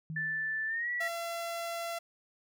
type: tone with exponential decay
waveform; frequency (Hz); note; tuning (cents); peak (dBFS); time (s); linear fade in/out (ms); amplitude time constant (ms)
sine; 158.2; D#3; +29; -35; 0.1-0.75; 0; 140
type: tone with pitch glide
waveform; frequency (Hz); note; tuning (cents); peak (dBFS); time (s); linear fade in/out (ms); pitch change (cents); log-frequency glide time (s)
sine; 1760 to 1941.6; A6 to B6; 0 to -30; -31; 0.16-1.08; 5; +170; 0.67-0.9
type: tone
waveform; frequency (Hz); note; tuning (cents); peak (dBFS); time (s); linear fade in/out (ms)
sawtooth; 678; E5; +49; -31; 1-1.99; 10
effects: none